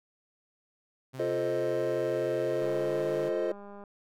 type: tone with pitch glide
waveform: sawtooth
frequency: 130.81 to 147.68 Hz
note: C3 to D3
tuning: 0 to +10 cents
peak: -36 dBFS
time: 1.13-3.3 s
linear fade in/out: 20 ms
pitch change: +210 cents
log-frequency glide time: 2.43-3.08 s
type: chord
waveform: triangle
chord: F dominant seventh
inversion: none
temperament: equal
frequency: 349.2 / 440 / 523.3 / 622.3 Hz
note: F4 / A4 / C5 / Eb5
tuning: 0 / 0 / 0 / 0 cents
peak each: -31 dBFS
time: 1.19-3.52 s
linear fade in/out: 5 ms
type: click train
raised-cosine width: 1 ms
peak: -34 dBFS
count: 247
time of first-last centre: 2.62-3.838 s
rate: 202 Hz
effects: none